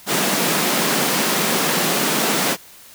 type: high-pass noise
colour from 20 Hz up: pink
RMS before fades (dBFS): -19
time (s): 0.06-2.57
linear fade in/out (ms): 50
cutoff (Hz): 160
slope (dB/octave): 48
effects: white hiss -44 dBFS RMS until 2.94 s